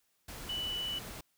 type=tone in noise; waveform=sine; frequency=2968 Hz; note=F#7; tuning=5 cents sharp; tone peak=-34 dBFS; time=0.49-0.99 s; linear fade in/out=5 ms; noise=pink; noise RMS=-45 dBFS; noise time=0.28-1.21 s; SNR=+8 dB; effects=white hiss -75 dBFS RMS until 1.37 s